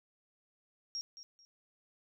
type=tone with echo; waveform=sine; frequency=5588 Hz; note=F8; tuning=in tune; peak=-36 dBFS; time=0.95-1.01 s; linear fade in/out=0 ms; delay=220 ms; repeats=2; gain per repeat=-12 dB; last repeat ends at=1.45 s; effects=none